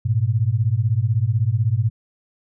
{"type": "beating tone pair", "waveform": "sine", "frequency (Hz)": [103.83, 119.83], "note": ["G#2", "A#2"], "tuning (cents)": [0, 48], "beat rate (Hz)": 16, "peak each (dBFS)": -19, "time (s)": [0.05, 1.9], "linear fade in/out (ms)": 10, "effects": []}